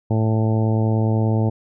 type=harmonic tone; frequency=110.4 Hz; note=A2; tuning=6 cents sharp; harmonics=1 / 2 / 3 / 4 / 5 / 6 / 7 / 8; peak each=-17 / -23 / -27 / -29 / -31 / -33 / -34 / -35 dBFS; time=0.1-1.5 s; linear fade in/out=10 ms; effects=none